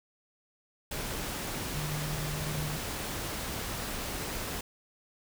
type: tone in noise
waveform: sine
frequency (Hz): 150.6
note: D3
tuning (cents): +44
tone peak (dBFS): -34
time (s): 1.75-2.77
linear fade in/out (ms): 5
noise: pink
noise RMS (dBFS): -36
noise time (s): 0.91-4.61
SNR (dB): -1
effects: none